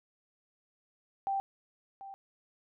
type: tone with echo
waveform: sine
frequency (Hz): 784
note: G5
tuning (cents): 0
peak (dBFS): -29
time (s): 1.27-1.4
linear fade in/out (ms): 0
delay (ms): 740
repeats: 1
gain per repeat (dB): -14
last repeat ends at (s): 2.14
effects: none